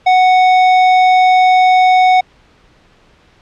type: tone with tanh clipping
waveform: sine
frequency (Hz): 740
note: F#5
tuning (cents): 0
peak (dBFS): -8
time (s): 0.06-2.21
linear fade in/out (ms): 10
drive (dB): 15
effects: pink hiss -49 dBFS RMS until 3.41 s + low-pass 4000 Hz 12 dB/octave